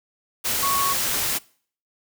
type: tone in noise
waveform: sine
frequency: 1108.7 Hz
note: C#6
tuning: in tune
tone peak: -21 dBFS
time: 0.62-0.94 s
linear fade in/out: 20 ms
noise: white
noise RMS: -24 dBFS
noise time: 0.44-1.39 s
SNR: 0 dB
effects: noise-tail reverb RT60 0.5 s tail -23 dB re dry